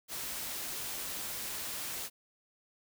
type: noise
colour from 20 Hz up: white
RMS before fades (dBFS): -39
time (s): 0.08-2.1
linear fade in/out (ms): 50
effects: none